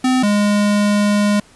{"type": "tone pair in turn", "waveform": "square", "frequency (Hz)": [256.3, 206.1], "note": ["C4", "G#3"], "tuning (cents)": [-36, -13], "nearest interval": "major third", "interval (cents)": 377, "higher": "first", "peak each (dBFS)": -13, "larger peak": "neither", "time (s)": [[0.04, 0.23], [0.23, 1.4]], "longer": "second", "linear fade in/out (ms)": 5, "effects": ["pink hiss -48 dBFS RMS until 1.55 s", "resampled to 24000 Hz"]}